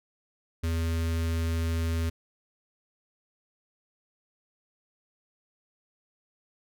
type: tone with notch filter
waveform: square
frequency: 82.41 Hz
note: E2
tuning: in tune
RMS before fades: -28 dBFS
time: 0.63-2.1 s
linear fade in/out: 10 ms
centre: 780 Hz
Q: 1.3
effects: none